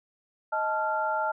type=tone cluster; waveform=sine; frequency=627 / 873 / 1383 Hz; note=D#5 / A5 / F6; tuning=+13 / -14 / -17 cents; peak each=-31 / -28 / -30 dBFS; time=0.52-1.32 s; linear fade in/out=10 ms; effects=none